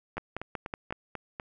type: two click trains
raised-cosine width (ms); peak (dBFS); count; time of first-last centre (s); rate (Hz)
0.5; -18 / -21; 5 / 6; 0.18-0.925 / 0.17-1.399; 5.37 / 4.07
effects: none